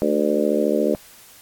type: harmonic tone with a mistuned harmonic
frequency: 74.1 Hz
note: D2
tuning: 16 cents sharp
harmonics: 3 / 4 / 5 / 6 / 7 / 8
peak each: -24 / -24 / -24 / -24 / -24 / -24 dBFS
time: 0.02-0.95 s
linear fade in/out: 0 ms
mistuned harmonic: 3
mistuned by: -35 cents
effects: white hiss -47 dBFS RMS until 1.41 s + AAC 64 kbps